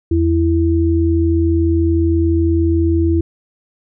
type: tone pair together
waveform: sine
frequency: 83.01 / 331.7 Hz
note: E2 / E4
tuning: +13 / +11 cents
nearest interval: 2 octaves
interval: 2398 cents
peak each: -14 dBFS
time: 0.11-3.21 s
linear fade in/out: 5 ms
effects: none